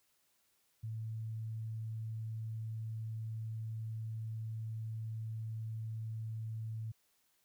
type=tone; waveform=sine; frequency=111.1 Hz; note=A2; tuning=17 cents sharp; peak=-38 dBFS; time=0.83-6.92 s; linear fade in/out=10 ms; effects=white hiss -75 dBFS RMS until 7.44 s

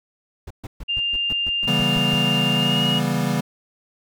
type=noise bursts; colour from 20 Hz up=brown; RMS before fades=-32 dBFS; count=11; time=0.47-2.155 s; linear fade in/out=5 ms; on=35 ms; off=130 ms
type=tone with pitch glide; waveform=sine; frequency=2800 to 2879 Hz; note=F7 to F#7; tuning=+4 to -48 cents; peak=-20 dBFS; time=0.88-3 s; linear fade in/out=20 ms; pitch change=+48 cents; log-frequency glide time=2.54-2.86 s
type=chord; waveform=square; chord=C# half-diminished seventh; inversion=none; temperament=equal with one note detuned; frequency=138.59 / 164.81 / 196 / 242.8 Hz; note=C#3 / E3 / G3 / B3; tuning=0 / 0 / 0 / -29 cents; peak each=-26 dBFS; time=1.67-3.41 s; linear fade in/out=10 ms
effects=none

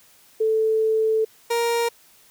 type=tone pair in turn; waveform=sine / 30% pulse; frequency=440 / 468.6 Hz; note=A4 / A#4; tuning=0 / +9 cents; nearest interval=minor second; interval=109 cents; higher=second; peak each=-17 dBFS; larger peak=neither; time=0.4-1.25 / 1.5-1.89 s; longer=first; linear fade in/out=10 ms; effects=white hiss -54 dBFS RMS until 2.3 s

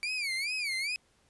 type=tone with vibrato; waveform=30% pulse; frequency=2300 Hz; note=D7; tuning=37 cents flat; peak=-28 dBFS; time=0.03-0.96 s; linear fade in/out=0 ms; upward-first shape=sine; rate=2.4 Hz; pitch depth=180 cents each way; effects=pink hiss -68 dBFS RMS until 1.29 s + resampled to 24000 Hz

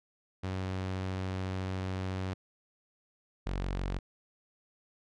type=tone pair in turn; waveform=sawtooth; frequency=93.9 / 46.45 Hz; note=F#2 / F#1; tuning=+26 / +7 cents; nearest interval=octave; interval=1219 cents; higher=first; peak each=-29 / -28 dBFS; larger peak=second; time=0.43-2.34 / 3.46-3.99 s; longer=first; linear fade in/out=10 ms; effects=low-pass 5000 Hz 12 dB/octave

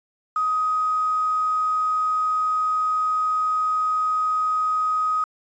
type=tone with quantisation; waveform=sine; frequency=1257 Hz; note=D#6; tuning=17 cents sharp; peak=-19 dBFS; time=0.36-5.24 s; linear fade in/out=2 ms; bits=7; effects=resampled to 16000 Hz

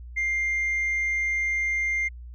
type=tone; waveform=sine; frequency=2100 Hz; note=C7; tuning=6 cents sharp; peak=-21 dBFS; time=0.16-2.09 s; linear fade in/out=20 ms; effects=tanh soft clip ceiling -21 dBFS + added 60 Hz sine -38 dBFS peak until 2.34 s

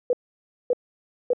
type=tone bursts; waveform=sine; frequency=493.9 Hz; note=B4; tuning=in tune; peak=-17 dBFS; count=3; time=0.1-1.333 s; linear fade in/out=2 ms; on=31 ms; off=570 ms; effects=none

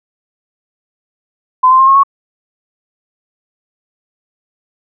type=tone with pitch steps; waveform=sine; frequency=1022 / 1042.3 / 1062.9 / 1084 / 1105.5 Hz; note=C6 / C6 / C6 / C#6 / C#6; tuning=-41 / -7 / +27 / -39 / -5 cents; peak=-4 dBFS; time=1.63-2.035 s; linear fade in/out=10 ms; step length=81 ms; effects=none

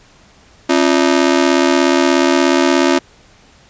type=ring-modulated tone; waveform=sawtooth; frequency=308.6 Hz; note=D#4; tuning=14 cents flat; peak=-3 dBFS; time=0.69-2.99 s; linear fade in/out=10 ms; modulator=38.4 Hz; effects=pink hiss -47 dBFS RMS until 3.69 s + resampled to 16000 Hz

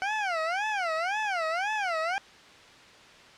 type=tone with vibrato; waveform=20% pulse; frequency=742 Hz; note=F#5; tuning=5 cents sharp; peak=-22 dBFS; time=0.02-2.18 s; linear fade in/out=0 ms; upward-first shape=sine; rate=1.9 Hz; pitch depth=270 cents each way; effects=white hiss -51 dBFS RMS until 3.37 s + low-pass 4000 Hz 12 dB/octave

